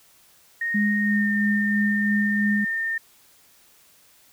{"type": "tone with pitch glide", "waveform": "sine", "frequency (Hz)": [1856, 1814.7], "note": ["A#6", "A#6"], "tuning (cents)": [-8, -47], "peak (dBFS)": -23, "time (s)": [0.61, 2.98], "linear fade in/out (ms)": 5, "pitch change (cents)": -39, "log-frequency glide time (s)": [1, 1.31]}
{"type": "tone with tremolo", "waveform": "sine", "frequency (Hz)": 207.7, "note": "G#3", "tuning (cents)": 0, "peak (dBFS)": -19, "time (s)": [0.74, 2.65], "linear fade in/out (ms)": 10, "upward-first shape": "sine", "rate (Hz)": 3, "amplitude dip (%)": 30}
{"effects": ["white hiss -56 dBFS RMS until 4.32 s"]}